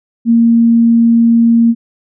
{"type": "tone", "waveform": "sine", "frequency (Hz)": 231.7, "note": "A#3", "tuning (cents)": -10, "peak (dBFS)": -5, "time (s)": [0.25, 1.75], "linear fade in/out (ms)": 50, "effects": []}